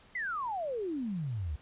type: exponential sweep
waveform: sine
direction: down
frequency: 2074 to 68.1 Hz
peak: -32 dBFS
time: 0.15-1.56 s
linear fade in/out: 5 ms
effects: pink hiss -59 dBFS RMS until 1.61 s + resampled to 8000 Hz